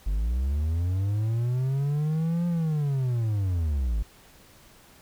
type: linear two-way sweep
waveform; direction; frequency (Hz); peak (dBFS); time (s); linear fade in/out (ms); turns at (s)
triangle; up then down; 46.25 to 174.61 to 49.19; -21; 0.06-4.03; 10; 2.47
effects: pink hiss -54 dBFS RMS until 5.01 s

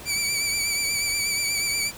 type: tone with vibrato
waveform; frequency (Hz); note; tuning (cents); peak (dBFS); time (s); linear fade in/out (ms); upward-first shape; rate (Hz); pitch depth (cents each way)
15% pulse; 2308; D7; -31; -16; 0.05-1.92; 50; triangle; 8.3; 47
effects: pink hiss -41 dBFS RMS until 1.97 s

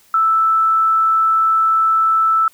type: tone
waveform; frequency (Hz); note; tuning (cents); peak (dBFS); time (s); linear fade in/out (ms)
sine; 1318.5; E6; 0; -11; 0.14-2.48; 2
effects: white hiss -52 dBFS RMS until 2.53 s

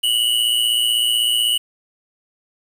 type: tone pair together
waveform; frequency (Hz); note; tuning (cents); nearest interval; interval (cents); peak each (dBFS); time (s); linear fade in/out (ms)
square; 2880 / 2996; F#7 / F#7; -47 / +21; minor second; 68; -19; 0.03-1.58; 10
effects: 7-bit

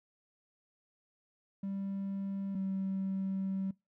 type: tone pair in turn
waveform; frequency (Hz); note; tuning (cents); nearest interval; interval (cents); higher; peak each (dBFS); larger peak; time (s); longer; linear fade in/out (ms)
triangle; 196 / 192.3; G3 / G3; 0 / -33; unison; 33; first; -32 / -29; second; 1.63-2.55 / 2.55-3.71; second; 5
effects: noise-tail reverb RT60 0.2 s tail -24 dB re dry + tanh soft clip ceiling -28 dBFS

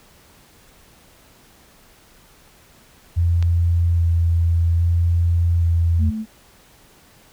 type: tone with vibrato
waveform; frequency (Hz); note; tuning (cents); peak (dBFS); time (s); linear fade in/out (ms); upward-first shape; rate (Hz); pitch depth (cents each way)
sine; 84.8; E2; +50; -14; 3.16-6.11; 20; square; 0.61; 12
type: click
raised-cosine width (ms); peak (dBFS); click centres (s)
0.2; -16; 3.426
type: tone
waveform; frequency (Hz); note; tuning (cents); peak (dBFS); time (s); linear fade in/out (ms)
sine; 218.7; A3; -10; -23; 5.98-6.26; 50
effects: pink hiss -51 dBFS RMS until 7.32 s

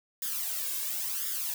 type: noise with flanger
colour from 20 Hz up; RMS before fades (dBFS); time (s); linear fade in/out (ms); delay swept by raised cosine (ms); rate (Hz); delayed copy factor
blue; -33; 0.22-1.54; 2; 0.58 to 1.88; 0.95; +0.75
effects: none

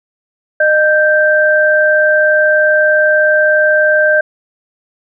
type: tone pair together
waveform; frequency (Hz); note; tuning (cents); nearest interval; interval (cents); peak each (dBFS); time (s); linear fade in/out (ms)
sine; 611.2 / 1568; D#5 / G6; -31 / 0; octave + major third; 1631; -10; 0.6-4.21; 5
effects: none

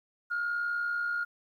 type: tone pair together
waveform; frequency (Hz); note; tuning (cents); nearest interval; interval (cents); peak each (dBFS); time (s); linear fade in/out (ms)
sine; 1362 / 1422.3; F6 / F6; -44 / +31; minor second; 75; -38 / -28; 0.3-1.25; 20
effects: tanh soft clip ceiling -24 dBFS + 11-bit

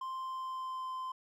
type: tone with pitch glide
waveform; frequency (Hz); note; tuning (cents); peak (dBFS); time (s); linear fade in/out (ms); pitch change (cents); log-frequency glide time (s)
triangle; 1046.5 to 1035.1; C6 to C6; 0 to -19; -35; 0.01-1.12; 5; -19; 0.14-0.92
effects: none

